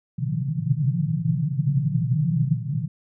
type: band-pass noise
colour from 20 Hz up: white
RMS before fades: -23 dBFS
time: 0.18-2.88 s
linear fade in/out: 10 ms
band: 120 to 170 Hz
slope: 96 dB/octave
effects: none